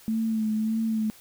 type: tone with vibrato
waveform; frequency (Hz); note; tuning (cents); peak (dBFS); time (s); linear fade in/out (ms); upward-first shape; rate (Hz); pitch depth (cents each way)
sine; 220; A3; 0; -23; 0.08-1.1; 0; sine; 1.7; 33
effects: white hiss -52 dBFS RMS until 1.2 s